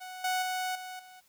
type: tone with level steps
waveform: sawtooth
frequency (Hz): 740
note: F#5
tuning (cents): 0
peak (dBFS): -37 / -24 / -27 / -36 / -46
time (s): 0-1.21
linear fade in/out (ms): 20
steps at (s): 0.24 / 0.42 / 0.75 / 0.99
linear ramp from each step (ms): 5
effects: white hiss -66 dBFS RMS until 1.28 s